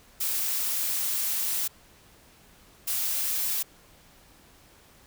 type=noise bursts at uneven times; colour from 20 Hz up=blue; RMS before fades=-28 dBFS; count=2; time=0.2-1.68 / 2.87-3.63 s; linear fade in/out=10 ms; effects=pink hiss -56 dBFS RMS until 5.06 s